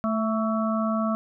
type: harmonic tone with a mistuned harmonic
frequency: 220 Hz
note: A3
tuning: in tune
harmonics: 1 / 3 / 5 / 6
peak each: -24 / -29 / -31 / -32 dBFS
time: 0.04-1.15 s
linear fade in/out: 0 ms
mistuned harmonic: 5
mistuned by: +38 cents
effects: none